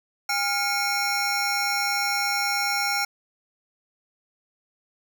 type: tone cluster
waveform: square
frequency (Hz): 810 / 1401 / 2191 / 5510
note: G#5 / F6 / C#7 / F8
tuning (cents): -43 / +5 / -21 / -24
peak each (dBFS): -29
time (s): 0.29-3.05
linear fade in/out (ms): 5
effects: none